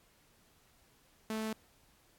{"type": "tone", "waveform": "sawtooth", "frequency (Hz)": 219.1, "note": "A3", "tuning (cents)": -7, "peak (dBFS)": -31, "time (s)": [1.3, 1.53], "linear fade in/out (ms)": 2, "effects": ["pink hiss -67 dBFS RMS until 2.18 s", "AAC 64 kbps"]}